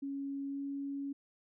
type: tone with pitch glide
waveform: sine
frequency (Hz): 277.2 to 279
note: C#4 to C#4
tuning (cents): 0 to +11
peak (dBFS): -36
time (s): 0.02-1.13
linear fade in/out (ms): 10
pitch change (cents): +11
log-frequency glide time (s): 0.48-0.6
effects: none